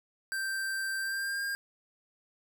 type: tone with pitch glide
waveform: square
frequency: 1568 to 1608.4 Hz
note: G6 to G6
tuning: 0 to +44 cents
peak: -32 dBFS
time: 0.32-1.55 s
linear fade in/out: 0 ms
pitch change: +44 cents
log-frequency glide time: 0.99-1.42 s
effects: none